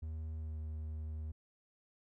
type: tone with pitch glide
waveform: triangle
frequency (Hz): 79 to 77.73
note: D#2 to D#2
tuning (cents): +27 to -1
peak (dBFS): -37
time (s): 0.02-1.32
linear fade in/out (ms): 10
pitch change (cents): -28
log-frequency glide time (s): 0.36-0.56
effects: none